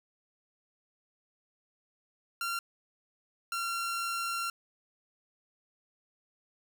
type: tone pair in turn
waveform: sawtooth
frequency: 1377 / 1371.1 Hz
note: F6 / F6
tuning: -25 / -32 cents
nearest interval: unison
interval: 7 cents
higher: first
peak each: -28 dBFS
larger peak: neither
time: 2.41-2.59 / 3.52-4.5 s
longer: second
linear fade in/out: 2 ms
effects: none